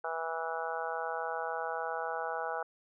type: harmonic tone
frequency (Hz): 163.6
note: E3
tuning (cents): -13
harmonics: 3 / 4 / 5 / 6 / 7 / 8 / 9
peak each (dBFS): -40 / -40 / -38 / -44 / -45 / -42 / -41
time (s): 0.04-2.63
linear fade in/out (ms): 5
effects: none